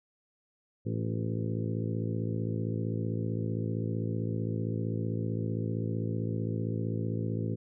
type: harmonic tone with a mistuned harmonic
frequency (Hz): 55.5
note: A1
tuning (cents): +16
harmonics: 2 / 3 / 4 / 5 / 6 / 7 / 8 / 9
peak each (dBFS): -32 / -36 / -38 / -40 / -42 / -43 / -44 / -45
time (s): 0.85-7.56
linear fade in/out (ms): 20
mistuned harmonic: 6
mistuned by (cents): +51
effects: none